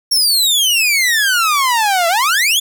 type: exponential two-way sweep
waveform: sawtooth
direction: down then up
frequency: 5588 to 659.3 to 3548 Hz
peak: -8 dBFS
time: 0.11-2.6 s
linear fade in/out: 10 ms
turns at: 2.08 s
effects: none